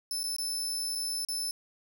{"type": "tone with dropouts", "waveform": "25% pulse", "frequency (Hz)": 5270, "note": "E8", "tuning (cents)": -1, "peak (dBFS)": -26, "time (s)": [0.11, 1.51], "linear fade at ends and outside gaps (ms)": 1, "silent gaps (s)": [[0.232, 0.239], [0.364, 0.384], [0.952, 0.956], [1.249, 1.286]], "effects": []}